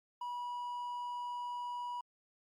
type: tone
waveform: triangle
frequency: 973 Hz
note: B5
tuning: 26 cents flat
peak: -36 dBFS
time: 0.21-2.01 s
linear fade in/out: 5 ms
effects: Opus 48 kbps